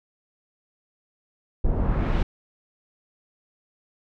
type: noise with low-pass filter sweep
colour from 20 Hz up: brown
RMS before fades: -22 dBFS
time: 1.64-2.23 s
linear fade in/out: 5 ms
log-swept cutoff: 570 to 3700 Hz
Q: 1
effects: none